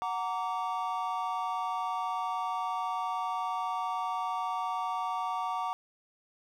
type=chord; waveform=triangle; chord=Gb augmented; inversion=none; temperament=just; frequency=740 / 925 / 1156.2 Hz; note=Gb5 / Bb5 / D6; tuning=0 / -14 / -27 cents; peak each=-33 dBFS; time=0.02-5.73 s; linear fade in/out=0 ms; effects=none